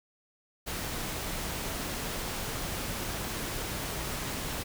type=noise; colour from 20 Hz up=pink; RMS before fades=-35 dBFS; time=0.66-4.64 s; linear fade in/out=20 ms; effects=none